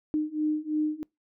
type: beating tone pair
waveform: sine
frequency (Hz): 304 / 307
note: D#4 / D#4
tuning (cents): -40 / -23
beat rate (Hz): 3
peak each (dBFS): -29 / -28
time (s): 0.14-1.03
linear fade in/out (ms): 0
effects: noise-tail reverb RT60 0.2 s tail -26 dB re dry

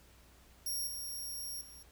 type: tone with level steps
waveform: 10% pulse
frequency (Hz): 5588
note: F8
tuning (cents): 0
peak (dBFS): -29 / -34 / -46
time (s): 0.66-1.83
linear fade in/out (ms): 5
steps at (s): 0.87 / 1.61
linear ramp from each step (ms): 2
effects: added 60 Hz sine -61 dBFS peak until 1.91 s + pink hiss -63 dBFS RMS until 1.91 s

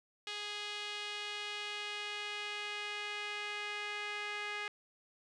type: tone with band-pass filter sweep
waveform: sawtooth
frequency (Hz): 415.3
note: G#4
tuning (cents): 0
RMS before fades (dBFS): -41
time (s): 0.27-4.68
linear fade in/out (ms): 2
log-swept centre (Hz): 3300 to 2200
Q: 1.9
effects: resampled to 24000 Hz

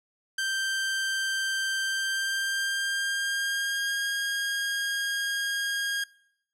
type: tone with pitch glide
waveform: sawtooth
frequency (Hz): 1568 to 1626.1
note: G6 to G#6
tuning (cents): 0 to -37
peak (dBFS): -23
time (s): 0.38-6.04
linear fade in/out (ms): 5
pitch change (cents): +63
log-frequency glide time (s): 1.83-4.06
effects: noise-tail reverb RT60 0.7 s tail -22 dB re dry + low-pass 11000 Hz 12 dB/octave

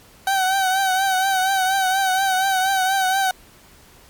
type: tone with vibrato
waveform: 30% pulse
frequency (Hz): 763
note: G5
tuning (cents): -47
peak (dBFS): -14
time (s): 0.27-3.31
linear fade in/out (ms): 2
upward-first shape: triangle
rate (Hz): 4.2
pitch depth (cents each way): 59
effects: pink hiss -49 dBFS RMS until 4.09 s + MP3 96 kbps

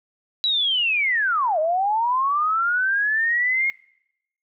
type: linear two-way sweep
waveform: sine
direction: down then up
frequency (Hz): 3951 to 606 to 2160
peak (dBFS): -18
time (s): 0.44-3.7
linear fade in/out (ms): 0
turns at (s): 1.59
effects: noise-tail reverb RT60 0.8 s tail -24 dB re dry

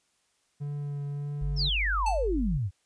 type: tone with vibrato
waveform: triangle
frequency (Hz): 143.9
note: D3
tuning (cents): -35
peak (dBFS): -29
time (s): 0.6-1.7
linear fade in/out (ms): 20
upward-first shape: triangle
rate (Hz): 1.7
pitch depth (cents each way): 16
type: tone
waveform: sine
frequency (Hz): 50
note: G1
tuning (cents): +35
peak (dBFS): -28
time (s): 1.41-2.58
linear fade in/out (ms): 10
type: exponential sweep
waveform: sine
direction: down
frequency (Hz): 5588 to 84.9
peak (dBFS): -26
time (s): 1.56-2.71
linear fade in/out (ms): 50
type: tone with exponential decay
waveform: square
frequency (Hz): 880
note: A5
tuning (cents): 0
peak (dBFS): -26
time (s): 2.06-2.28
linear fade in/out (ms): 5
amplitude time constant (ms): 46
effects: white hiss -71 dBFS RMS until 2.85 s + resampled to 22050 Hz

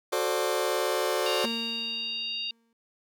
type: chord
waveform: sawtooth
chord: D dominant seventh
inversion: first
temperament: just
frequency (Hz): 367.1 / 440.5 / 528.6 / 587.3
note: F#4 / A4 / C5 / D5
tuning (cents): -14 / +2 / +18 / 0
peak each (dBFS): -27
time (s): 0.12-1.46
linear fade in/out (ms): 10
type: harmonic tone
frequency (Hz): 932.3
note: A#5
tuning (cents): 0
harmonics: 3 / 4 / 5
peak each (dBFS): -33 / -35 / -37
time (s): 1.26-2.51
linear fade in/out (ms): 2
type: tone with exponential decay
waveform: 35% pulse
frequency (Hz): 230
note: A#3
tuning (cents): -23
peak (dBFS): -28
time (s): 1.44-2.73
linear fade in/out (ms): 2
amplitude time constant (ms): 280
effects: none

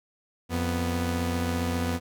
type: tone pair together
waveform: sawtooth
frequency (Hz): 87.29 / 246.9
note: F2 / B3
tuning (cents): 0 / 0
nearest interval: octave + tritone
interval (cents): 1800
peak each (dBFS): -24 / -25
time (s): 0.49-2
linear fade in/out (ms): 50
effects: none

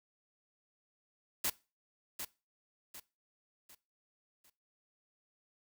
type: noise with echo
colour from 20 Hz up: white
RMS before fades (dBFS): -33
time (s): 1.44-1.5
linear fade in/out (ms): 5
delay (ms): 750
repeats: 4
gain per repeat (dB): -8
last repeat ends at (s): 4.5
effects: noise-tail reverb RT60 0.3 s tail -21 dB re dry

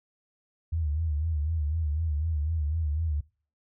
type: tone with vibrato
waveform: sine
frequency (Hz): 77.78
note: D#2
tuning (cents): 0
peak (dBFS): -25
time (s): 0.72-3.21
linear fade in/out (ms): 10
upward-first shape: sine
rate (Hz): 4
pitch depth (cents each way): 110
effects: noise-tail reverb RT60 0.4 s tail -23 dB re dry

